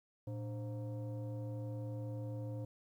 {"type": "tone with frequency modulation", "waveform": "sine", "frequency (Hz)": 114, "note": "A#2", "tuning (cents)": -38, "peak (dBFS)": -38, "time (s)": [0.27, 2.65], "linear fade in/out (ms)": 5, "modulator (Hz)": 409, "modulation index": 0.7, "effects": ["tanh soft clip ceiling -34 dBFS", "12-bit"]}